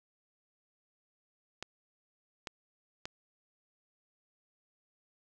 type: clicks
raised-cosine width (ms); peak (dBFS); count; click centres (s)
0.2; -21; 3; 1.626 / 2.472 / 3.055
effects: none